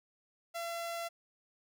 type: tone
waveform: sawtooth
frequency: 678 Hz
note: E5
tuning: 49 cents sharp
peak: -33 dBFS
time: 0.54-1.09 s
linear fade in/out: 20 ms
effects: none